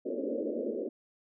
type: band-pass noise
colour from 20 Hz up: white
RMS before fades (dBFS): -34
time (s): 0.05-0.89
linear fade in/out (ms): 10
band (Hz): 220 to 580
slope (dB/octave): 96
effects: none